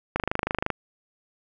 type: click train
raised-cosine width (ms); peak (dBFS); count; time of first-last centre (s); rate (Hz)
0.5; -9; 15; 0.16-0.703; 25.8
effects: none